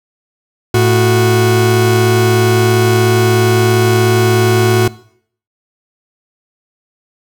40% pulse tone pair together, 110 / 367 Hz, A2 / F#4, 0 / -14 cents, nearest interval octave + major sixth, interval 2086 cents, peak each -10 dBFS, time 0.74-4.88 s, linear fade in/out 5 ms, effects noise-tail reverb RT60 0.6 s tail -20 dB re dry

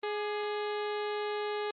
harmonic tone with a mistuned harmonic, 418.3 Hz, G#4, 12 cents sharp, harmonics 1 / 2 / 3 / 4 / 5 / 6 / 7 / 8 / 9 / 10, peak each -33 / -39 / -43 / -45 / -47 / -49 / -50 / -51 / -52 / -53 dBFS, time 0.03-1.71 s, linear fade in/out 5 ms, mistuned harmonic 3, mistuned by -67 cents, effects Opus 32 kbps

